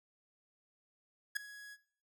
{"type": "tone with ADSR envelope", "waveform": "45% pulse", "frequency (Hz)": 1670, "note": "G#6", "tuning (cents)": 9, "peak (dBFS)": -29, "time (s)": [1.35, 1.77], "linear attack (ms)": 17, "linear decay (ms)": 3, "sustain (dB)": -20, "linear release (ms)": 42, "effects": ["noise-tail reverb RT60 0.5 s tail -17 dB re dry"]}